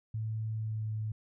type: tone with pitch glide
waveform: sine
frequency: 110 to 108.49 Hz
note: A2 to A2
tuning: 0 to -24 cents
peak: -32 dBFS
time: 0.14-1.12 s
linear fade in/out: 5 ms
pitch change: -24 cents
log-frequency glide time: 0.52-0.91 s
effects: none